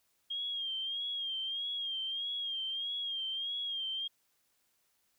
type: tone with vibrato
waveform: sine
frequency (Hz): 3230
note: G#7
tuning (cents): -49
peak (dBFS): -34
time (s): 0.3-4.08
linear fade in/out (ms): 10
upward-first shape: sine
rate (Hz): 1.6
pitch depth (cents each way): 60
effects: white hiss -75 dBFS RMS until 5.18 s